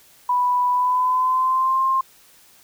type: tone with pitch glide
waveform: sine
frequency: 987.8 to 1058.7 Hz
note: B5 to C6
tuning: 0 to +20 cents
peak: -16 dBFS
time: 0.29-2.01 s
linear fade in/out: 5 ms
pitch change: +120 cents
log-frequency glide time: 0.71-1.84 s
effects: white hiss -52 dBFS RMS until 2.63 s